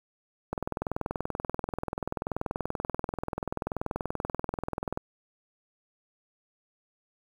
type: click train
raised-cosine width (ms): 1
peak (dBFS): -16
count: 93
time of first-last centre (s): 0.53-4.974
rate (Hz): 20.7
effects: 8-bit